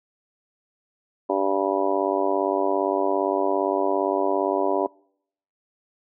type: harmonic tone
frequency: 97.5 Hz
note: G2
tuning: 9 cents flat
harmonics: 3 / 4 / 5 / 6 / 7 / 8 / 9 / 10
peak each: -28 / -25 / -33 / -26 / -28 / -34 / -34 / -29 dBFS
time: 1.29-4.87 s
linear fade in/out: 10 ms
effects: noise-tail reverb RT60 0.7 s tail -26 dB re dry